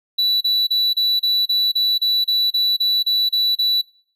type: tone bursts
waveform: triangle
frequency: 3951 Hz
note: B7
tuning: in tune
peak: -13 dBFS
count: 14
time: 0.18-3.816 s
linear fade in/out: 10 ms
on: 230 ms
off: 32 ms
effects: noise-tail reverb RT60 0.5 s tail -23 dB re dry